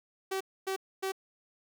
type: tone bursts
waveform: sawtooth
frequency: 383.5 Hz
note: G4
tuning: 38 cents flat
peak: -27 dBFS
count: 3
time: 0.31-1.121 s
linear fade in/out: 10 ms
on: 97 ms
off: 260 ms
effects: none